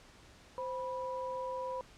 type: tone pair together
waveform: sine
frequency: 520 / 981.6 Hz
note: C5 / B5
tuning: -11 / -11 cents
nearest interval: major seventh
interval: 1100 cents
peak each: -38 / -39 dBFS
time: 0.58-1.81 s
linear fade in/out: 0 ms
effects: pink hiss -58 dBFS RMS until 1.97 s + low-pass 7000 Hz 12 dB/octave